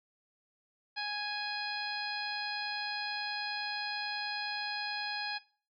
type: harmonic tone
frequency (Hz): 830.6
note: G#5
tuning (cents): 0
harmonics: 1 / 2 / 3 / 4 / 5 / 6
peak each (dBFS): -40 / -39 / -42 / -46 / -40 / -42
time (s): 0.96-5.39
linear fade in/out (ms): 20
effects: noise-tail reverb RT60 0.4 s tail -19 dB re dry